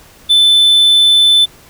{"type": "tone", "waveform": "triangle", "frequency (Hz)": 3520, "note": "A7", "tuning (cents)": 0, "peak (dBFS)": -4, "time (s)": [0.29, 1.46], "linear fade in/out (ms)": 20, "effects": ["pink hiss -42 dBFS RMS until 1.69 s"]}